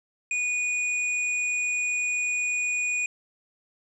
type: tone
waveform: square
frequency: 2463 Hz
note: D#7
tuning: 18 cents flat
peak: -25 dBFS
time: 0.31-3.06 s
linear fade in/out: 2 ms
effects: resampled to 24000 Hz + 11-bit